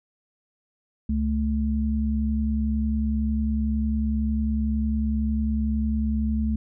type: tone pair together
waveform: sine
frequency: 69 / 218 Hz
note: C#2 / A3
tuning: -7 / -16 cents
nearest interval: octave + minor sixth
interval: 1991 cents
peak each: -24 dBFS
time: 1.09-6.56 s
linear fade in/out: 5 ms
effects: none